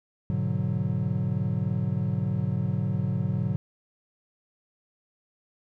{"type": "chord", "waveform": "triangle", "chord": "G# half-diminished seventh", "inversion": "none", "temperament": "equal", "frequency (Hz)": [103.83, 123.47, 146.83, 185], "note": ["G#2", "B2", "D3", "F#3"], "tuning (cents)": [0, 0, 0, 0], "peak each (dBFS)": -28, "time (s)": [0.3, 3.56], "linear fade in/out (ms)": 0, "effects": []}